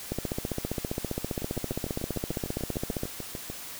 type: two click trains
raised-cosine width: 2 ms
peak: -16 / -22 dBFS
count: 45 / 15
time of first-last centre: 0.12-3.034 / 1.42-3.5 s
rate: 15.1 / 6.73 Hz
effects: white hiss -41 dBFS RMS until 3.79 s